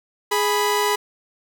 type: tone pair together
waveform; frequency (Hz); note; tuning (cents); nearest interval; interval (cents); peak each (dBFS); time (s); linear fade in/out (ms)
sawtooth; 415.3 / 987.8; G#4 / B5; 0 / 0; octave + minor third; 1500; -17; 0.31-0.96; 10
effects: none